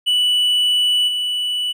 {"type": "tone with level steps", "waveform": "triangle", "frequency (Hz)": 2962, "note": "F#7", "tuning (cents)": 1, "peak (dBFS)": [-12, -17], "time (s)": [0.06, 1.73], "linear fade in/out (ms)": 20, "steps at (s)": 1.07, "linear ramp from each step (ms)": 20, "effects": []}